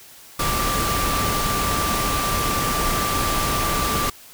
sine tone in noise, 1174.7 Hz, D6, in tune, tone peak -24 dBFS, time 0.39-4.1 s, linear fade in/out 5 ms, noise pink, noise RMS -23 dBFS, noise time 0.39-4.1 s, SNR -4 dB, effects white hiss -45 dBFS RMS until 4.33 s

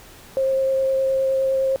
sine tone with vibrato, 533 Hz, C5, 32 cents sharp, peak -17 dBFS, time 0.37-1.76 s, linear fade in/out 0 ms, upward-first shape triangle, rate 9.7 Hz, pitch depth 10 cents each way, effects pink hiss -45 dBFS RMS until 1.8 s

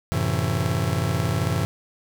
45% pulse chord, F# half-diminished seventh, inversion none, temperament just, 92.5 / 111 / 133.2 / 166.5 Hz, F#2 / A2 / C3 / E3, 0 / +16 / +31 / +18 cents, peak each -27 dBFS, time 0.12-1.65 s, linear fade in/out 0 ms, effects none

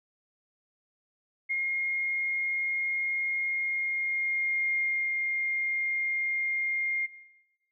sine tone with pitch glide, 2139 to 2121 Hz, C7 to C7, +38 to +23 cents, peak -26 dBFS, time 1.49-7.07 s, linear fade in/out 20 ms, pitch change -15 cents, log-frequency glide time 3.41-5.14 s, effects noise-tail reverb RT60 1.0 s tail -17 dB re dry

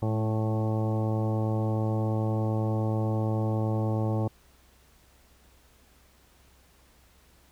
harmonic tone with a mistuned harmonic, 109.6 Hz, A2, 6 cents flat, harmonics 1 / 2 / 3 / 4 / 5 / 6 / 7 / 8 / 10, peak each -26 / -33 / -34 / -38 / -36 / -43 / -40 / -42 / -46 dBFS, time 0.02-4.28 s, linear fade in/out 5 ms, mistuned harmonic 2, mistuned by -22 cents, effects added 64 Hz sine -61 dBFS peak until 7.51 s + pink hiss -61 dBFS RMS until 7.51 s

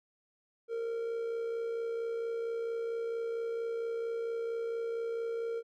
triangle tone with amplitude modulation, 461 Hz, A#4, 19 cents flat, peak -29 dBFS, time 0.68-5.63 s, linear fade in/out 50 ms, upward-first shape sine, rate 64.4 Hz, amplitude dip 40%, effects none

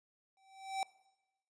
square tone with exponential growth, 773 Hz, G5, 24 cents flat, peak -32 dBFS, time 0.37-0.83 s, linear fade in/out 1 ms, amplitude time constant 100 ms, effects noise-tail reverb RT60 1.0 s tail -21 dB re dry + resampled to 22050 Hz

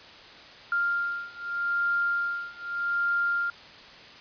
sine beating tone pair, 1396.9 / 1397.72 Hz, F6 / F6, 0 / +1 cents, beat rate 0.82 Hz, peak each -29 / -28 dBFS, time 0.72-3.5 s, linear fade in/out 2 ms, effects white hiss -47 dBFS RMS until 4.2 s + resampled to 11025 Hz

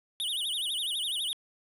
square tone with vibrato, 3306 Hz, G#7, 9 cents flat, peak -30 dBFS, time 0.2-1.33 s, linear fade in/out 0 ms, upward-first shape sine, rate 12 Hz, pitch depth 230 cents each way, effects resampled to 32000 Hz + 10-bit

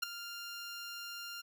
15% pulse tone with ADSR envelope, 1396.9 Hz, F6, in tune, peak -22 dBFS, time 0.02-1.42 s, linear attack 13 ms, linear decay 6 ms, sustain -14 dB, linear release 19 ms, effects none

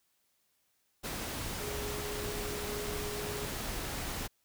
sine tone in noise, 415.3 Hz, G#4, in tune, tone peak -40 dBFS, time 1.59-3.46 s, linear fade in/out 20 ms, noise pink, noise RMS -38 dBFS, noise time 1.03-4.28 s, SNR -5 dB, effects white hiss -75 dBFS RMS until 4.44 s

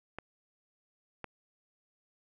clicks, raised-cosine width 0.5 ms, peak -24 dBFS, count 2, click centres 0.186 / 1.243 s, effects none

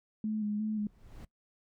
sine tone with vibrato, 212.2 Hz, G#3, 38 cents sharp, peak -30 dBFS, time 0.24-0.87 s, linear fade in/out 2 ms, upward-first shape square, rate 2.8 Hz, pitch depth 28 cents each way
brown noise with exponential growth, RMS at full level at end -42 dBFS, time 0.6-1.25 s, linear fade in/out 5 ms, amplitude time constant 140 ms
effects noise-tail reverb RT60 0.1 s tail -20 dB re dry

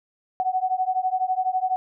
sine beating tone pair, 740 / 752 Hz, F#5 / F#5, 0 / +28 cents, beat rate 12 Hz, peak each -24 dBFS, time 0.4-1.76 s, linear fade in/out 0 ms, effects none

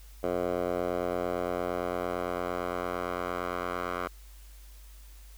10% pulse tone with band-pass filter sweep, 88.8 Hz, F2, 29 cents sharp, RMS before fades -32 dBFS, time 0.23-4.08 s, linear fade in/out 10 ms, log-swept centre 600 to 1100 Hz, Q 1.7, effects added 50 Hz sine -47 dBFS peak until 5.37 s + white hiss -58 dBFS RMS until 5.37 s

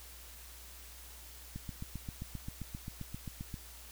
click train, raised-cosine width 5 ms, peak -28 dBFS, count 16, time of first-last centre 1.56-3.542 s, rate 7.57 Hz, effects added 60 Hz sine -53 dBFS peak until 3.91 s + white hiss -53 dBFS RMS until 3.91 s

